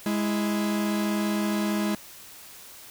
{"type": "tone pair together", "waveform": "45% pulse", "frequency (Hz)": [208, 329.6], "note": ["G#3", "E4"], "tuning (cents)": [3, 0], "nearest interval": "minor sixth", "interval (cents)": 797, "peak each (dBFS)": [-25, -30], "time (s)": [0.06, 1.95], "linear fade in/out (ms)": 2, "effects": ["white hiss -46 dBFS RMS until 2.9 s"]}